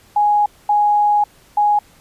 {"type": "tone bursts at uneven times", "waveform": "sine", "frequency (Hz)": 830.6, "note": "G#5", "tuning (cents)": 0, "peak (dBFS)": -11, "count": 3, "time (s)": [[0.16, 0.46], [0.69, 1.24], [1.57, 1.79]], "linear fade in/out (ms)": 5, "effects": ["pink hiss -50 dBFS RMS until 2 s", "resampled to 32000 Hz"]}